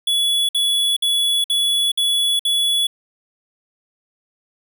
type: tone bursts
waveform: square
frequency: 3400 Hz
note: G#7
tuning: 40 cents sharp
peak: -16 dBFS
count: 6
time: 0.07-2.87 s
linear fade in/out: 5 ms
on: 420 ms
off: 56 ms
effects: none